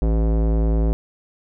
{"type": "tone with low-pass filter", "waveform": "square", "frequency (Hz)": 55, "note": "A1", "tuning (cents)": 0, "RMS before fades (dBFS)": -18, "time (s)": [0.02, 0.93], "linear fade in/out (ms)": 0, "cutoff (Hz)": 520, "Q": 1.2, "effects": []}